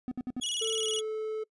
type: tone bursts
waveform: triangle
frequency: 250.6 Hz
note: B3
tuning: 25 cents sharp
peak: -29 dBFS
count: 4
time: 0.08-0.399 s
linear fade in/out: 0 ms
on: 34 ms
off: 61 ms
type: tone with vibrato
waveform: sawtooth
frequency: 3123 Hz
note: G7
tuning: 7 cents flat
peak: -27 dBFS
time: 0.41-1.01 s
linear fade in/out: 20 ms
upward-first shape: square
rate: 19 Hz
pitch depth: 120 cents each way
type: tone with pitch glide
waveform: triangle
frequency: 444 to 435.1 Hz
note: A4 to A4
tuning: +16 to -19 cents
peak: -29 dBFS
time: 0.61-1.44 s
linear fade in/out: 10 ms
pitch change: -35 cents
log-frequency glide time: 0.74-0.88 s
effects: noise-tail reverb RT60 0.1 s tail -24 dB re dry + resampled to 24000 Hz